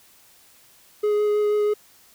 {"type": "tone with vibrato", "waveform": "triangle", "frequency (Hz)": 418.4, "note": "G#4", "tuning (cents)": 13, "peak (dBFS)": -16, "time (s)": [1.03, 1.74], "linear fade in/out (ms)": 10, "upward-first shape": "sine", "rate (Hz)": 6.2, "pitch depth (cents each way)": 9, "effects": ["white hiss -54 dBFS RMS until 2.14 s"]}